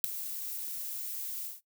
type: noise with ADSR envelope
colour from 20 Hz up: violet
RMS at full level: -19 dBFS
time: 0.04-1.61 s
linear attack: 3 ms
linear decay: 3 ms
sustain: -19 dB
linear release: 170 ms
effects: noise-tail reverb RT60 0.1 s tail -17 dB re dry